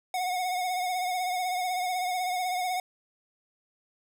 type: tone with vibrato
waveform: square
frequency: 730 Hz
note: F#5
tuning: 24 cents flat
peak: -28 dBFS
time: 0.14-2.8 s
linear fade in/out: 2 ms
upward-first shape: triangle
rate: 16 Hz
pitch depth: 50 cents each way
effects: none